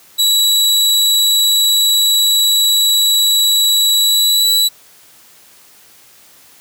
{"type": "tone with pitch glide", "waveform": "sawtooth", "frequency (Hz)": [3908, 3937], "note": ["B7", "B7"], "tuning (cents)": [-19, -6], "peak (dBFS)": -7, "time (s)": [0.18, 4.69], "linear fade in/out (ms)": 20, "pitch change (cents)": 13, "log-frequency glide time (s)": [3.96, 4.46], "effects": ["white hiss -45 dBFS RMS until 6.6 s", "high-pass 80 Hz 12 dB/octave"]}